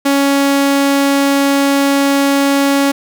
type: tone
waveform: sawtooth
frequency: 278.6 Hz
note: C#4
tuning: 9 cents sharp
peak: -6 dBFS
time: 0.05-2.92 s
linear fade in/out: 10 ms
effects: none